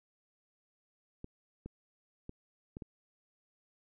clicks, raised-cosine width 3 ms, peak -30 dBFS, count 5, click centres 1.244 / 1.66 / 2.294 / 2.769 / 2.822 s, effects none

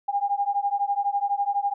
sine beating tone pair, 801 / 813 Hz, G5 / G#5, +37 / -37 cents, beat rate 12 Hz, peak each -25 dBFS, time 0.08-1.74 s, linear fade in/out 10 ms, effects none

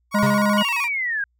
30% pulse tone with vibrato, 1031 Hz, C6, 26 cents flat, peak -22 dBFS, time 0.11-0.89 s, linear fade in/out 50 ms, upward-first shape square, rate 13 Hz, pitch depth 140 cents each way
harmonic tone, 206.6 Hz, G#3, 9 cents flat, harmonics 1 / 3 / 5 / 7, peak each -18 / -23 / -25 / -26 dBFS, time 0.14-0.63 s, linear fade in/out 10 ms
square tone with exponential decay, 135.9 Hz, C#3, 34 cents flat, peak -19 dBFS, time 0.23-0.65 s, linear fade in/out 0 ms, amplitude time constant 90 ms
sine linear sweep, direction down, 2960 to 1580 Hz, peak -21 dBFS, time 0.58-1.24 s, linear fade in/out 2 ms
effects added 60 Hz sine -64 dBFS peak until 1.39 s

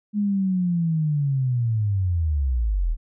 sine linear sweep, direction down, 210.3 to 35.9 Hz, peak -19 dBFS, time 0.13-2.97 s, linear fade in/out 50 ms, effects none

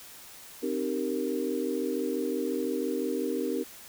sine chord, C minor seventh, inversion none, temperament equal with one note detuned, 261.6 / 307.4 / 392 / 466.2 Hz, C4 / Eb4 / G4 / Bb4, 0 / -21 / 0 / 0 cents, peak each -33 dBFS, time 0.62-3.64 s, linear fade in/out 20 ms, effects white hiss -48 dBFS RMS until 3.88 s

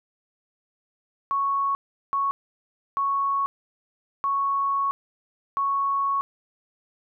sine tone bursts at uneven times, 1108 Hz, C#6, 1 cent flat, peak -21 dBFS, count 5, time 1.31-1.75 / 2.13-2.31 / 2.97-3.46 / 4.24-4.91 / 5.57-6.21 s, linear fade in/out 0 ms, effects none

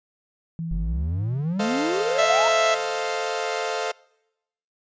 sine tone with exponential decay, 164.9 Hz, E3, 1 cent sharp, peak -26 dBFS, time 0.59-3.31 s, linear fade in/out 0 ms, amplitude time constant 590 ms
triangle exponential sweep, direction up, 42.05 to 950 Hz, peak -21 dBFS, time 0.71-2.48 s, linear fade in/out 0 ms
sawtooth chord, F dominant seventh, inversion first, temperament equal, 440 / 523.3 / 622.3 / 698.5 Hz, A4 / C5 / Eb5 / F5, 0 / 0 / 0 / 0 cents, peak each -25 / -27 / -29 / -25 dBFS, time 1.59-3.92 s, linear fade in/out 10 ms
harmonic tone, 660 Hz, E5, 2 cents sharp, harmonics 1 / 2 / 3 / 4 / 5 / 6 / 7 / 8 / 9 / 10, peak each -19 / -25 / -28 / -32 / -31 / -35 / -40 / -41 / -40 / -37 dBFS, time 2.18-2.75 s, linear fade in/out 10 ms
effects noise-tail reverb RT60 0.9 s tail -25 dB re dry + resampled to 16000 Hz

